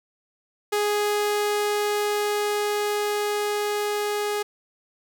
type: tone with level ramp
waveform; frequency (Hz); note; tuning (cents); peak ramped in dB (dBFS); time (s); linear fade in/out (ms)
sawtooth; 415.3; G#4; 0; -17 to -20; 0.72-4.43; 10
effects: none